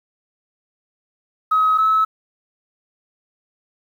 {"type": "tone pair in turn", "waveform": "sine", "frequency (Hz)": [1273, 1296.7], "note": ["D#6", "E6"], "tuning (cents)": [39, -29], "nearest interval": "unison", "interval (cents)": 32, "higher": "second", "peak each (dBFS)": -12, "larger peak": "neither", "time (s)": [[1.51, 1.78], [1.78, 2.05]], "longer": "neither", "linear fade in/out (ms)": 10, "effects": ["tanh soft clip ceiling -8 dBFS", "8-bit"]}